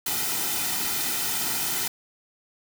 white noise with comb filter, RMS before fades -27 dBFS, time 0.06-1.88 s, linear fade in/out 5 ms, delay 1.8 ms, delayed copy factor -0.65, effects none

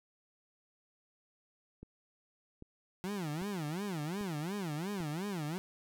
click train, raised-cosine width 3 ms, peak -35 dBFS, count 5, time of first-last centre 1.83-5.005 s, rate 1.26 Hz
30% pulse tone with vibrato, 174.61 Hz, F3, in tune, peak -33 dBFS, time 3.04-5.58 s, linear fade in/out 0 ms, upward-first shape sine, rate 2.8 Hz, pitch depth 300 cents each way
effects none

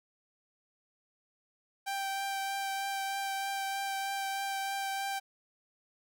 sawtooth tone with vibrato, 784 Hz, G5, in tune, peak -29 dBFS, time 1.86-5.2 s, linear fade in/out 20 ms, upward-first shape triangle, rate 3.2 Hz, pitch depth 12 cents each way, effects none

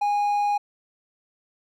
triangle tone, 822 Hz, G#5, 18 cents flat, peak -18 dBFS, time 0.01-0.58 s, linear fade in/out 10 ms, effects none

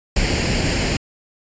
pink noise with comb filter, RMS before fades -19 dBFS, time 0.16-0.97 s, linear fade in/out 5 ms, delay 0.41 ms, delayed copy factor +0.6, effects resampled to 16000 Hz

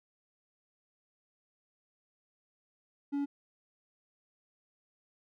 triangle tone, 283.4 Hz, C#4, 38 cents sharp, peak -28 dBFS, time 3.12-3.26 s, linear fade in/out 20 ms, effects none

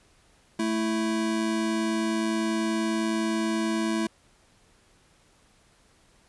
square tone pair together, 220.2 / 330 Hz, A3 / E4, +2 / +2 cents, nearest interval perfect fifth, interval 700 cents, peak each -28 dBFS, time 0.59-4.07 s, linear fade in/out 5 ms, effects pink hiss -61 dBFS RMS until 6.28 s + resampled to 24000 Hz

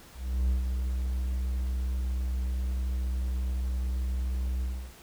triangle tone with ADSR envelope, 63.2 Hz, B1, 41 cents sharp, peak -20 dBFS, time 0.13-4.94 s, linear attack 360 ms, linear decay 130 ms, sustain -5 dB, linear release 310 ms, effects pink hiss -52 dBFS RMS until 5.02 s

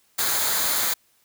white noise with comb filter, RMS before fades -23 dBFS, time 0.18-0.94 s, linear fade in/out 10 ms, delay 0.36 ms, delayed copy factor -0.55, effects white hiss -63 dBFS RMS until 1.24 s

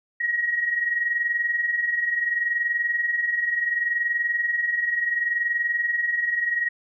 sine tone pair together, 1878.3 / 1899 Hz, A#6 / A#6, +13 / +32 cents, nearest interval unison, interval 19 cents, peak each -29 / -22 dBFS, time 0.2-6.69 s, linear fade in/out 10 ms, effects none

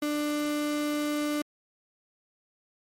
35% pulse tone, 296.5 Hz, D4, 17 cents sharp, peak -25 dBFS, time 0.02-1.42 s, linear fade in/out 5 ms, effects MP3 64 kbps

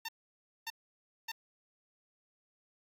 10% pulse tone bursts, 905 Hz, A5, 48 cents sharp, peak -29 dBFS, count 3, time 0.05-1.318 s, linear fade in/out 5 ms, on 36 ms, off 580 ms, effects AAC 48 kbps

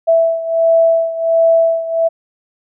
sine beating tone pair, 659.3 / 660.7 Hz, E5 / E5, 0 / +4 cents, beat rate 1.4 Hz, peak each -11 / -15 dBFS, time 0.07-2.09 s, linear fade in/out 20 ms, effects none

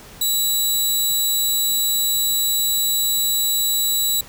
15% pulse tone, 3920 Hz, B7, 14 cents flat, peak -10 dBFS, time 0.21-4.21 s, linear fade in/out 5 ms, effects pink hiss -42 dBFS RMS until 4.28 s

